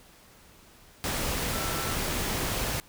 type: tone in noise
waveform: sine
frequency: 1337 Hz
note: E6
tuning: 24 cents sharp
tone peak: -38 dBFS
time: 1.53-1.94 s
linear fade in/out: 0 ms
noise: pink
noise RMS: -30 dBFS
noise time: 1.04-2.8 s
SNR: -11 dB
effects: pink hiss -55 dBFS RMS until 2.88 s